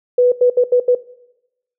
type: tone bursts at uneven times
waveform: sine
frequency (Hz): 493.9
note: B4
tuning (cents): 0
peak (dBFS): -8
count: 5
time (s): 0.18-0.32 / 0.41-0.5 / 0.57-0.64 / 0.72-0.8 / 0.88-0.95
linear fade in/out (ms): 5
effects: noise-tail reverb RT60 0.9 s tail -19 dB re dry